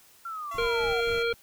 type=linear sweep; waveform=sine; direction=down; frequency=1379 to 698.5 Hz; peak=-33 dBFS; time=0.25-1.01 s; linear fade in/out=5 ms
type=tone with vibrato; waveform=15% pulse; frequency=673 Hz; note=E5; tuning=36 cents sharp; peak=-34 dBFS; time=0.51-1.23 s; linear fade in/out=5 ms; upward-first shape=triangle; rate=2.3 Hz; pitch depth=51 cents each way
type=noise with tremolo; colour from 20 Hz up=brown; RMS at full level=-40 dBFS; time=0.54-1.34 s; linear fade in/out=0 ms; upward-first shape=square; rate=3.8 Hz; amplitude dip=75%
type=harmonic tone; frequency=466.2 Hz; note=A#4; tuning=in tune; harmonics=1 / 3 / 5 / 7 / 9; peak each=-26 / -31 / -33 / -37 / -40 dBFS; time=0.58-1.33 s; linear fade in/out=5 ms
effects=white hiss -57 dBFS RMS until 1.42 s